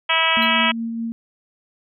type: harmonic tone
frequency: 325.3 Hz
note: E4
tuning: 23 cents flat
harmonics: 2 / 3 / 4 / 5 / 6 / 7 / 8 / 9 / 10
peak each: -28 / -23 / -24 / -27 / -25 / -23 / -23 / -23 / -24 dBFS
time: 0.09-0.72 s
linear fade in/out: 10 ms
type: tone with tremolo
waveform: sine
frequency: 229.3 Hz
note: A#3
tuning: 28 cents flat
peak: -22 dBFS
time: 0.37-1.12 s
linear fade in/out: 0 ms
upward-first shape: sine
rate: 4.9 Hz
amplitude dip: 25%
type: tone with exponential decay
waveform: square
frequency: 4037 Hz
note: B7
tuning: 37 cents sharp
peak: -30 dBFS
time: 0.42-0.51 s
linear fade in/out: 5 ms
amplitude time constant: 19 ms
effects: none